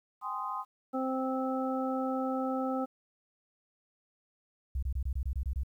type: chord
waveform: sine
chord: Ab major seventh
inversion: third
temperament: just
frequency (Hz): 778.7 / 830.6 / 1038.3 / 1245.9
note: G5 / Ab5 / C6 / Eb6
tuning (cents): -12 / 0 / -14 / +2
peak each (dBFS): -42 / -42 / -36 / -38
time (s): 0.21-0.65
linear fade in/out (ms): 50
type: harmonic tone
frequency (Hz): 261.6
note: C4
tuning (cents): 0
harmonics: 1 / 2 / 3 / 5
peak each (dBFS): -32 / -35 / -37 / -39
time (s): 0.93-2.86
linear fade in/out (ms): 20
type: tone bursts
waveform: sine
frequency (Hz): 65.41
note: C2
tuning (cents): 0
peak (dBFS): -29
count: 9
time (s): 4.75-5.635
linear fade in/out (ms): 5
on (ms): 77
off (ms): 24
effects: 11-bit